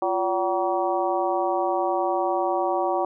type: harmonic tone with a mistuned harmonic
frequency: 189.7 Hz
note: F#3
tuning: 43 cents sharp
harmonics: 2 / 3 / 4 / 5 / 6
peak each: -27 / -27 / -25 / -29 / -32 dBFS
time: 0.02-3.05 s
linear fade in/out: 2 ms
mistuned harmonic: 2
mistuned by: -140 cents
effects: none